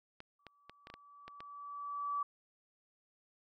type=clicks; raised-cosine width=0.3 ms; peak=-32 dBFS; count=8; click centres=0.204 / 0.467 / 0.696 / 0.871 / 0.901 / 0.94 / 1.28 / 1.405 s
type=tone with exponential growth; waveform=sine; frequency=1151 Hz; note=D6; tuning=35 cents flat; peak=-32 dBFS; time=0.39-2.23 s; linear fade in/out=5 ms; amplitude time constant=400 ms
effects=none